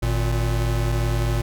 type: tone pair together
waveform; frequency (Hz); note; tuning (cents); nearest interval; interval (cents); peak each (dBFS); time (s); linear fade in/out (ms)
square; 51.61 / 116.54; G#1 / A#2; -10 / 0; octave + major second; 1410; -23; 0.02-1.42; 10
effects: none